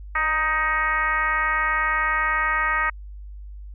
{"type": "tone with frequency modulation", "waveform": "sine", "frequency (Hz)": 1568, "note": "G6", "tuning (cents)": 0, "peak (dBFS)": -19, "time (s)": [0.15, 2.9], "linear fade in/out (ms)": 5, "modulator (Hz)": 319, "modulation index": 1.8, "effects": ["added 50 Hz sine -35 dBFS peak until 3.74 s"]}